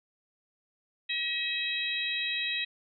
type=harmonic tone with a mistuned harmonic; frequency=639 Hz; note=D#5; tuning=46 cents sharp; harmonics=3 / 4 / 5 / 6; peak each=-36 / -33 / -38 / -33 dBFS; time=1.09-2.65 s; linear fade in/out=10 ms; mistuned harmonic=5; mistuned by=+26 cents; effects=none